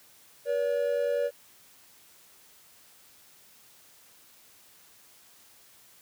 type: tone pair together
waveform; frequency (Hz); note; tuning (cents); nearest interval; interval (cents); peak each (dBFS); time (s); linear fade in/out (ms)
triangle; 480.2 / 570.5; B4 / C#5; -49 / +50; minor third; 299; -27 / -25; 0.45-1.31; 50
effects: white hiss -57 dBFS RMS until 6.01 s + high-pass 60 Hz 12 dB/octave